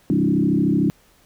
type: tone with frequency modulation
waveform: sine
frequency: 240.2 Hz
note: B3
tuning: 48 cents flat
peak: -15 dBFS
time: 0.1-0.9 s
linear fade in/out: 0 ms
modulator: 33.4 Hz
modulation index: 2.7
effects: pink hiss -56 dBFS RMS until 1.25 s